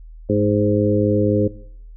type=harmonic tone with a mistuned harmonic; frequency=103.83 Hz; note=G#2; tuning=in tune; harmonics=1 / 2 / 3 / 4 / 5; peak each=-21 / -21 / -21 / -21 / -21 dBFS; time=0.29-1.48 s; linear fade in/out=10 ms; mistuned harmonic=2; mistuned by=+33 cents; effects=noise-tail reverb RT60 0.7 s tail -20 dB re dry + added 40 Hz sine -36 dBFS peak until 1.96 s